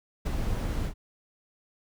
brown noise with ADSR envelope, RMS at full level -25 dBFS, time 0.25-0.94 s, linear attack 15 ms, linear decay 22 ms, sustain -4 dB, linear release 85 ms, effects none

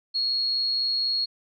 sine tone with amplitude modulation, 4309 Hz, C#8, 50 cents flat, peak -21 dBFS, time 0.14-1.26 s, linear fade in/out 20 ms, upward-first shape sine, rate 124 Hz, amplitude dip 30%, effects none

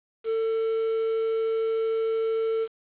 triangle tone, 447.8 Hz, A4, 30 cents sharp, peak -21 dBFS, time 0.24-2.68 s, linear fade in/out 50 ms, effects resampled to 8000 Hz + 8-bit

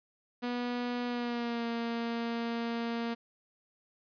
sawtooth tone with pitch glide, 243.7 to 232.8 Hz, B3 to A#3, -23 to -2 cents, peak -28 dBFS, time 0.42-3.15 s, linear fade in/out 20 ms, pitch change -79 cents, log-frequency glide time 1.06-1.66 s, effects resampled to 11025 Hz + 10-bit

